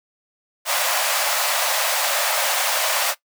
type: high-pass noise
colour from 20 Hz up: pink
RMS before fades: -21 dBFS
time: 0.65-3.15 s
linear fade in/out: 50 ms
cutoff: 540 Hz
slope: 96 dB/octave
effects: noise-tail reverb RT60 0.1 s tail -17 dB re dry